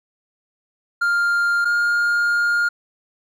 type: tone pair in turn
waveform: triangle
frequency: 1400 / 1414.6 Hz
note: F6 / F6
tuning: +4 / +22 cents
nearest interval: unison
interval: 18 cents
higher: second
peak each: -14 dBFS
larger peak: neither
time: 1.01-1.65 / 1.65-2.69 s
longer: second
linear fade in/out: 10 ms
effects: none